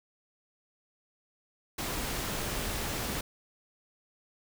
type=noise; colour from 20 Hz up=pink; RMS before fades=-34 dBFS; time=1.78-3.21 s; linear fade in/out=5 ms; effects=none